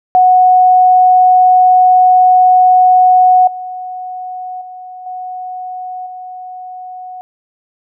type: tone with level steps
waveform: sine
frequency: 736 Hz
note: F#5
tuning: 9 cents flat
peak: -4 / -21 / -27 / -21 / -25 dBFS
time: 0.15-7.21 s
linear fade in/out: 0 ms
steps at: 3.47 / 4.61 / 5.06 / 6.06 s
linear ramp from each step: 5 ms
effects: none